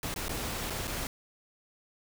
pink noise with dropouts, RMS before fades -35 dBFS, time 0.03-1.07 s, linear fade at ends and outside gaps 1 ms, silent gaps 0.141-0.161 / 0.283-0.293 / 0.7-0.704 / 0.872-0.877 s, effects none

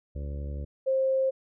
harmonic tone, 71.3 Hz, C#2, 49 cents sharp, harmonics 1 / 2 / 3 / 4 / 5 / 6 / 7 / 8, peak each -32 / -41 / -48 / -49 / -51 / -54 / -49 / -50 dBFS, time 0.15-0.65 s, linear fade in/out 10 ms
sine tone, 530 Hz, C5, 22 cents sharp, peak -22 dBFS, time 0.86-1.31 s, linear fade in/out 20 ms
effects none

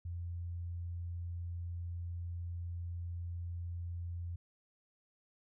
sine tone, 86.4 Hz, F2, 18 cents flat, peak -38 dBFS, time 0.05-4.36 s, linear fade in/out 5 ms, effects none

